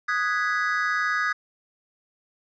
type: chord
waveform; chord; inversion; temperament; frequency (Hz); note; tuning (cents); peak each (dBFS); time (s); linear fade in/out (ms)
triangle; G# minor seventh; second; equal; 1244.5 / 1480 / 1661.2 / 1975.5; D#6 / F#6 / G#6 / B6; 0 / 0 / 0 / 0; -25 / -28 / -24 / -30; 0.08-1.33; 10
effects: resampled to 16000 Hz